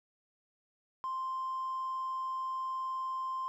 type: tone with hard clipping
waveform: sine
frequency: 1046.5 Hz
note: C6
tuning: in tune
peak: -34 dBFS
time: 1.04-3.48 s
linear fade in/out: 0 ms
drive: 1 dB
effects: none